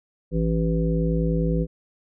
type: harmonic tone with a mistuned harmonic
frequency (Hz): 55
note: A1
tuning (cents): 0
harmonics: 1 / 3 / 5 / 7 / 9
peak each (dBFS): -25 / -22 / -30 / -31 / -29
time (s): 0.31-1.67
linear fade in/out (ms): 50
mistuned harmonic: 1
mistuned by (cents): -29
effects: none